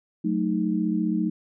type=chord; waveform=sine; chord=D# diminished; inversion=first; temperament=equal; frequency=185 / 220 / 311.1 Hz; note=F#3 / A3 / D#4; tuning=0 / 0 / 0 cents; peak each=-26 dBFS; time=0.24-1.3 s; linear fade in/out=10 ms; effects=none